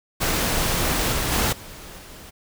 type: noise with level steps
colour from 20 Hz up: pink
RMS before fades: -22 / -24 / -21 / -40 / -42 dBFS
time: 0.2-2.31 s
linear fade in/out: 20 ms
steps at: 1.12 / 1.31 / 1.52 / 1.98 s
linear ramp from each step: 10 ms
effects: none